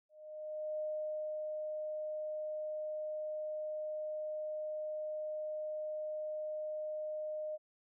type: tone with ADSR envelope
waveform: sine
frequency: 614 Hz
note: D#5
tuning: 23 cents flat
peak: -35 dBFS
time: 0.09-7.58 s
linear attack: 700 ms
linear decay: 590 ms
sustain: -2 dB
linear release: 34 ms
effects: none